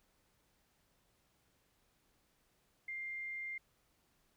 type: tone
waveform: sine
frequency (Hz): 2100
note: C7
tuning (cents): +6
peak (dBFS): -40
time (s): 2.88-3.58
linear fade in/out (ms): 5
effects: pink hiss -75 dBFS RMS until 4.36 s